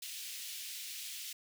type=high-pass noise; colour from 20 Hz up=pink; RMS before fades=-44 dBFS; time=0.02-1.33 s; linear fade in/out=5 ms; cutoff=2600 Hz; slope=24 dB/octave; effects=none